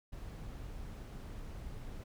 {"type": "noise", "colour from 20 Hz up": "brown", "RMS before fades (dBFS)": -45, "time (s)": [0.12, 2.04], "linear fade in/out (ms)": 10, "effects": []}